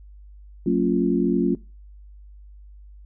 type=chord; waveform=sine; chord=Gb major seventh; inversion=none; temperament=equal with one note detuned; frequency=185 / 227.5 / 277.2 / 349.2 Hz; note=Gb3 / Bb3 / Db4 / F4; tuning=0 / -42 / 0 / 0 cents; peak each=-23 dBFS; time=0.66-1.55 s; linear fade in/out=5 ms; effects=noise-tail reverb RT60 0.3 s tail -22 dB re dry + added 50 Hz sine -42 dBFS peak until 3.05 s